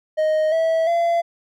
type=tone with pitch steps; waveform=triangle; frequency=622.3 / 651 / 681 Hz; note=D#5 / E5 / F5; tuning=0 / -22 / -44 cents; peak=-14 dBFS; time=0.17-1.22 s; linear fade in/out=20 ms; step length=350 ms; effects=none